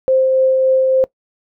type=tone with tremolo; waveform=sine; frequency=524 Hz; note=C5; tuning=2 cents sharp; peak=-9 dBFS; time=0.08-1.04 s; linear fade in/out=0 ms; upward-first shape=triangle; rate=3.5 Hz; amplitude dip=25%; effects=noise-tail reverb RT60 0.1 s tail -21 dB re dry